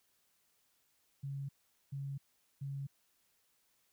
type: tone bursts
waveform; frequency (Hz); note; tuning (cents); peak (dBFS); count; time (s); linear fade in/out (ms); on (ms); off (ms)
sine; 138.59; C#3; 0; -38; 3; 1.23-2.87; 10; 260; 430
effects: white hiss -75 dBFS RMS until 3.92 s